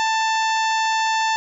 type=harmonic tone; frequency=886 Hz; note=A5; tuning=12 cents sharp; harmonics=1 / 2 / 3 / 4 / 5 / 6 / 7 / 8; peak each=-19 / -25 / -29 / -31 / -33 / -35 / -36 / -37 dBFS; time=0-1.36 s; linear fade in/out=0 ms; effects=none